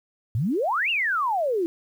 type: exponential two-way sweep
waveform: sine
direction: up then down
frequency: 100 to 2888 to 323.9 Hz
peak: -21 dBFS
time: 0.35-1.66 s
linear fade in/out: 0 ms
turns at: 0.9 s
effects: 9-bit